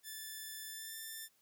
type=tone with pitch glide; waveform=5% pulse; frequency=1752 to 1779.5 Hz; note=A6 to A6; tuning=-8 to +19 cents; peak=-34 dBFS; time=0.03-1.29 s; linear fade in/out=50 ms; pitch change=+27 cents; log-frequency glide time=0.68-0.94 s; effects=white hiss -73 dBFS RMS until 1.41 s